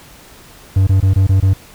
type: tone bursts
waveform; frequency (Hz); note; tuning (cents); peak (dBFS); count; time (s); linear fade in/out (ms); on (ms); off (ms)
triangle; 95.9; G2; -37; -6; 6; 0.76-1.535; 5; 110; 23
effects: pink hiss -41 dBFS RMS until 1.74 s